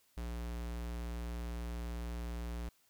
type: tone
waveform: square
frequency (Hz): 58.8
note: A#1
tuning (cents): +16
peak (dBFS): -39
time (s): 0.17-2.69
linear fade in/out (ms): 5
effects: white hiss -71 dBFS RMS until 2.89 s